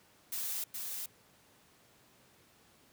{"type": "noise with echo", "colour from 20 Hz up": "blue", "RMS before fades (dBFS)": -37, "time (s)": [0.32, 0.64], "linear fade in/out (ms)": 5, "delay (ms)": 420, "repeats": 1, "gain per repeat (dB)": -3, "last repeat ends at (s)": 1.06, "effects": ["pink hiss -64 dBFS RMS until 2.92 s", "high-pass 100 Hz 12 dB/octave"]}